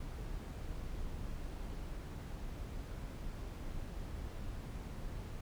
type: noise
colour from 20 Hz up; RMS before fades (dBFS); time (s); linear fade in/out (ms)
brown; -43; 0-5.41; 5
effects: none